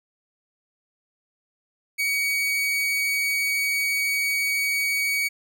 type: tone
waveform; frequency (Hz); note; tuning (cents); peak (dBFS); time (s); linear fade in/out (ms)
40% pulse; 2253; C#7; +28; -21; 1.98-5.29; 20
effects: none